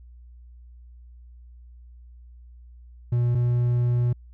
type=tone pair in turn; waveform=triangle; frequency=120.6 / 121.3 Hz; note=B2 / B2; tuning=-41 / -31 cents; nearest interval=unison; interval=10 cents; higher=second; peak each=-17 dBFS; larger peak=neither; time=3.12-3.35 / 3.35-4.13 s; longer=second; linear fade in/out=5 ms; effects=added 60 Hz sine -44 dBFS peak until 4.33 s